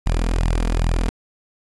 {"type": "tone with flanger", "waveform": "sawtooth", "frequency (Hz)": 41.5, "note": "E1", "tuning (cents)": 12, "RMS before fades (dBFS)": -19, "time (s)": [0.06, 1.09], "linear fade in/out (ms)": 0, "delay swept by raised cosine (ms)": [1, 4.4], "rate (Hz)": 2.5, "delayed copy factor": 0.65, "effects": ["resampled to 24000 Hz", "8-bit"]}